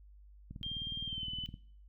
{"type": "click train", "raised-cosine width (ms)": 5, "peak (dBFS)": -33, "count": 21, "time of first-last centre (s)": [0.51, 1.541], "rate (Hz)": 19.4}
{"type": "tone with pitch glide", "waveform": "sine", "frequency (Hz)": [3189, 3010], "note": ["G7", "F#7"], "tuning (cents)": [29, 29], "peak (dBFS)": -37, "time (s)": [0.63, 1.46], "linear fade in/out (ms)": 0, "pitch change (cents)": -100, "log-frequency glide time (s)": [1.06, 1.28]}
{"effects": ["noise-tail reverb RT60 0.5 s tail -17 dB re dry", "added 50 Hz sine -54 dBFS peak until 1.88 s"]}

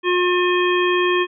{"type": "harmonic tone", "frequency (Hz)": 358.2, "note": "F4", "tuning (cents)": 44, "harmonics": [1, 3, 5, 7, 9], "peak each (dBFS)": [-17, -22, -24, -25, -27], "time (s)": [0.03, 1.27], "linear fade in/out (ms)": 50, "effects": []}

